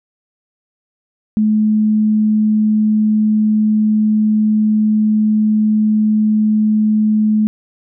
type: tone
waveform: sine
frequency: 214.4 Hz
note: A3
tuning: 45 cents flat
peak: -10 dBFS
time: 1.37-7.47 s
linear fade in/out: 0 ms
effects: none